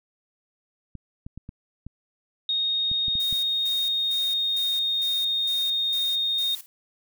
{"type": "clicks", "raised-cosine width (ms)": 5, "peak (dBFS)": -25, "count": 9, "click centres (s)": [0.953, 1.265, 1.376, 1.491, 1.866, 2.915, 3.082, 3.154, 3.327]}
{"type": "tone with pitch glide", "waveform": "sine", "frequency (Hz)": [3721, 3693], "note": ["A#7", "A#7"], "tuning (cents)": [-4, -17], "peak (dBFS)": -22, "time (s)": [2.49, 6.55], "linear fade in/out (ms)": 2, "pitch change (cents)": -13, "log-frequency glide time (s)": [2.64, 5.16]}
{"type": "noise with tremolo", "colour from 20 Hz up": "blue", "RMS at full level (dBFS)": -39, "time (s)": [3.2, 6.66], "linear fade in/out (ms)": 0, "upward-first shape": "square", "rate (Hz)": 2.2, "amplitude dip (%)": 80}
{"effects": []}